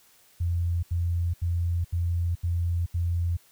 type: tone bursts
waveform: sine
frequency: 86 Hz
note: F2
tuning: 26 cents flat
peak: -23 dBFS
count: 6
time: 0.4-3.37 s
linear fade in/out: 10 ms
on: 430 ms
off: 78 ms
effects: white hiss -59 dBFS RMS until 3.51 s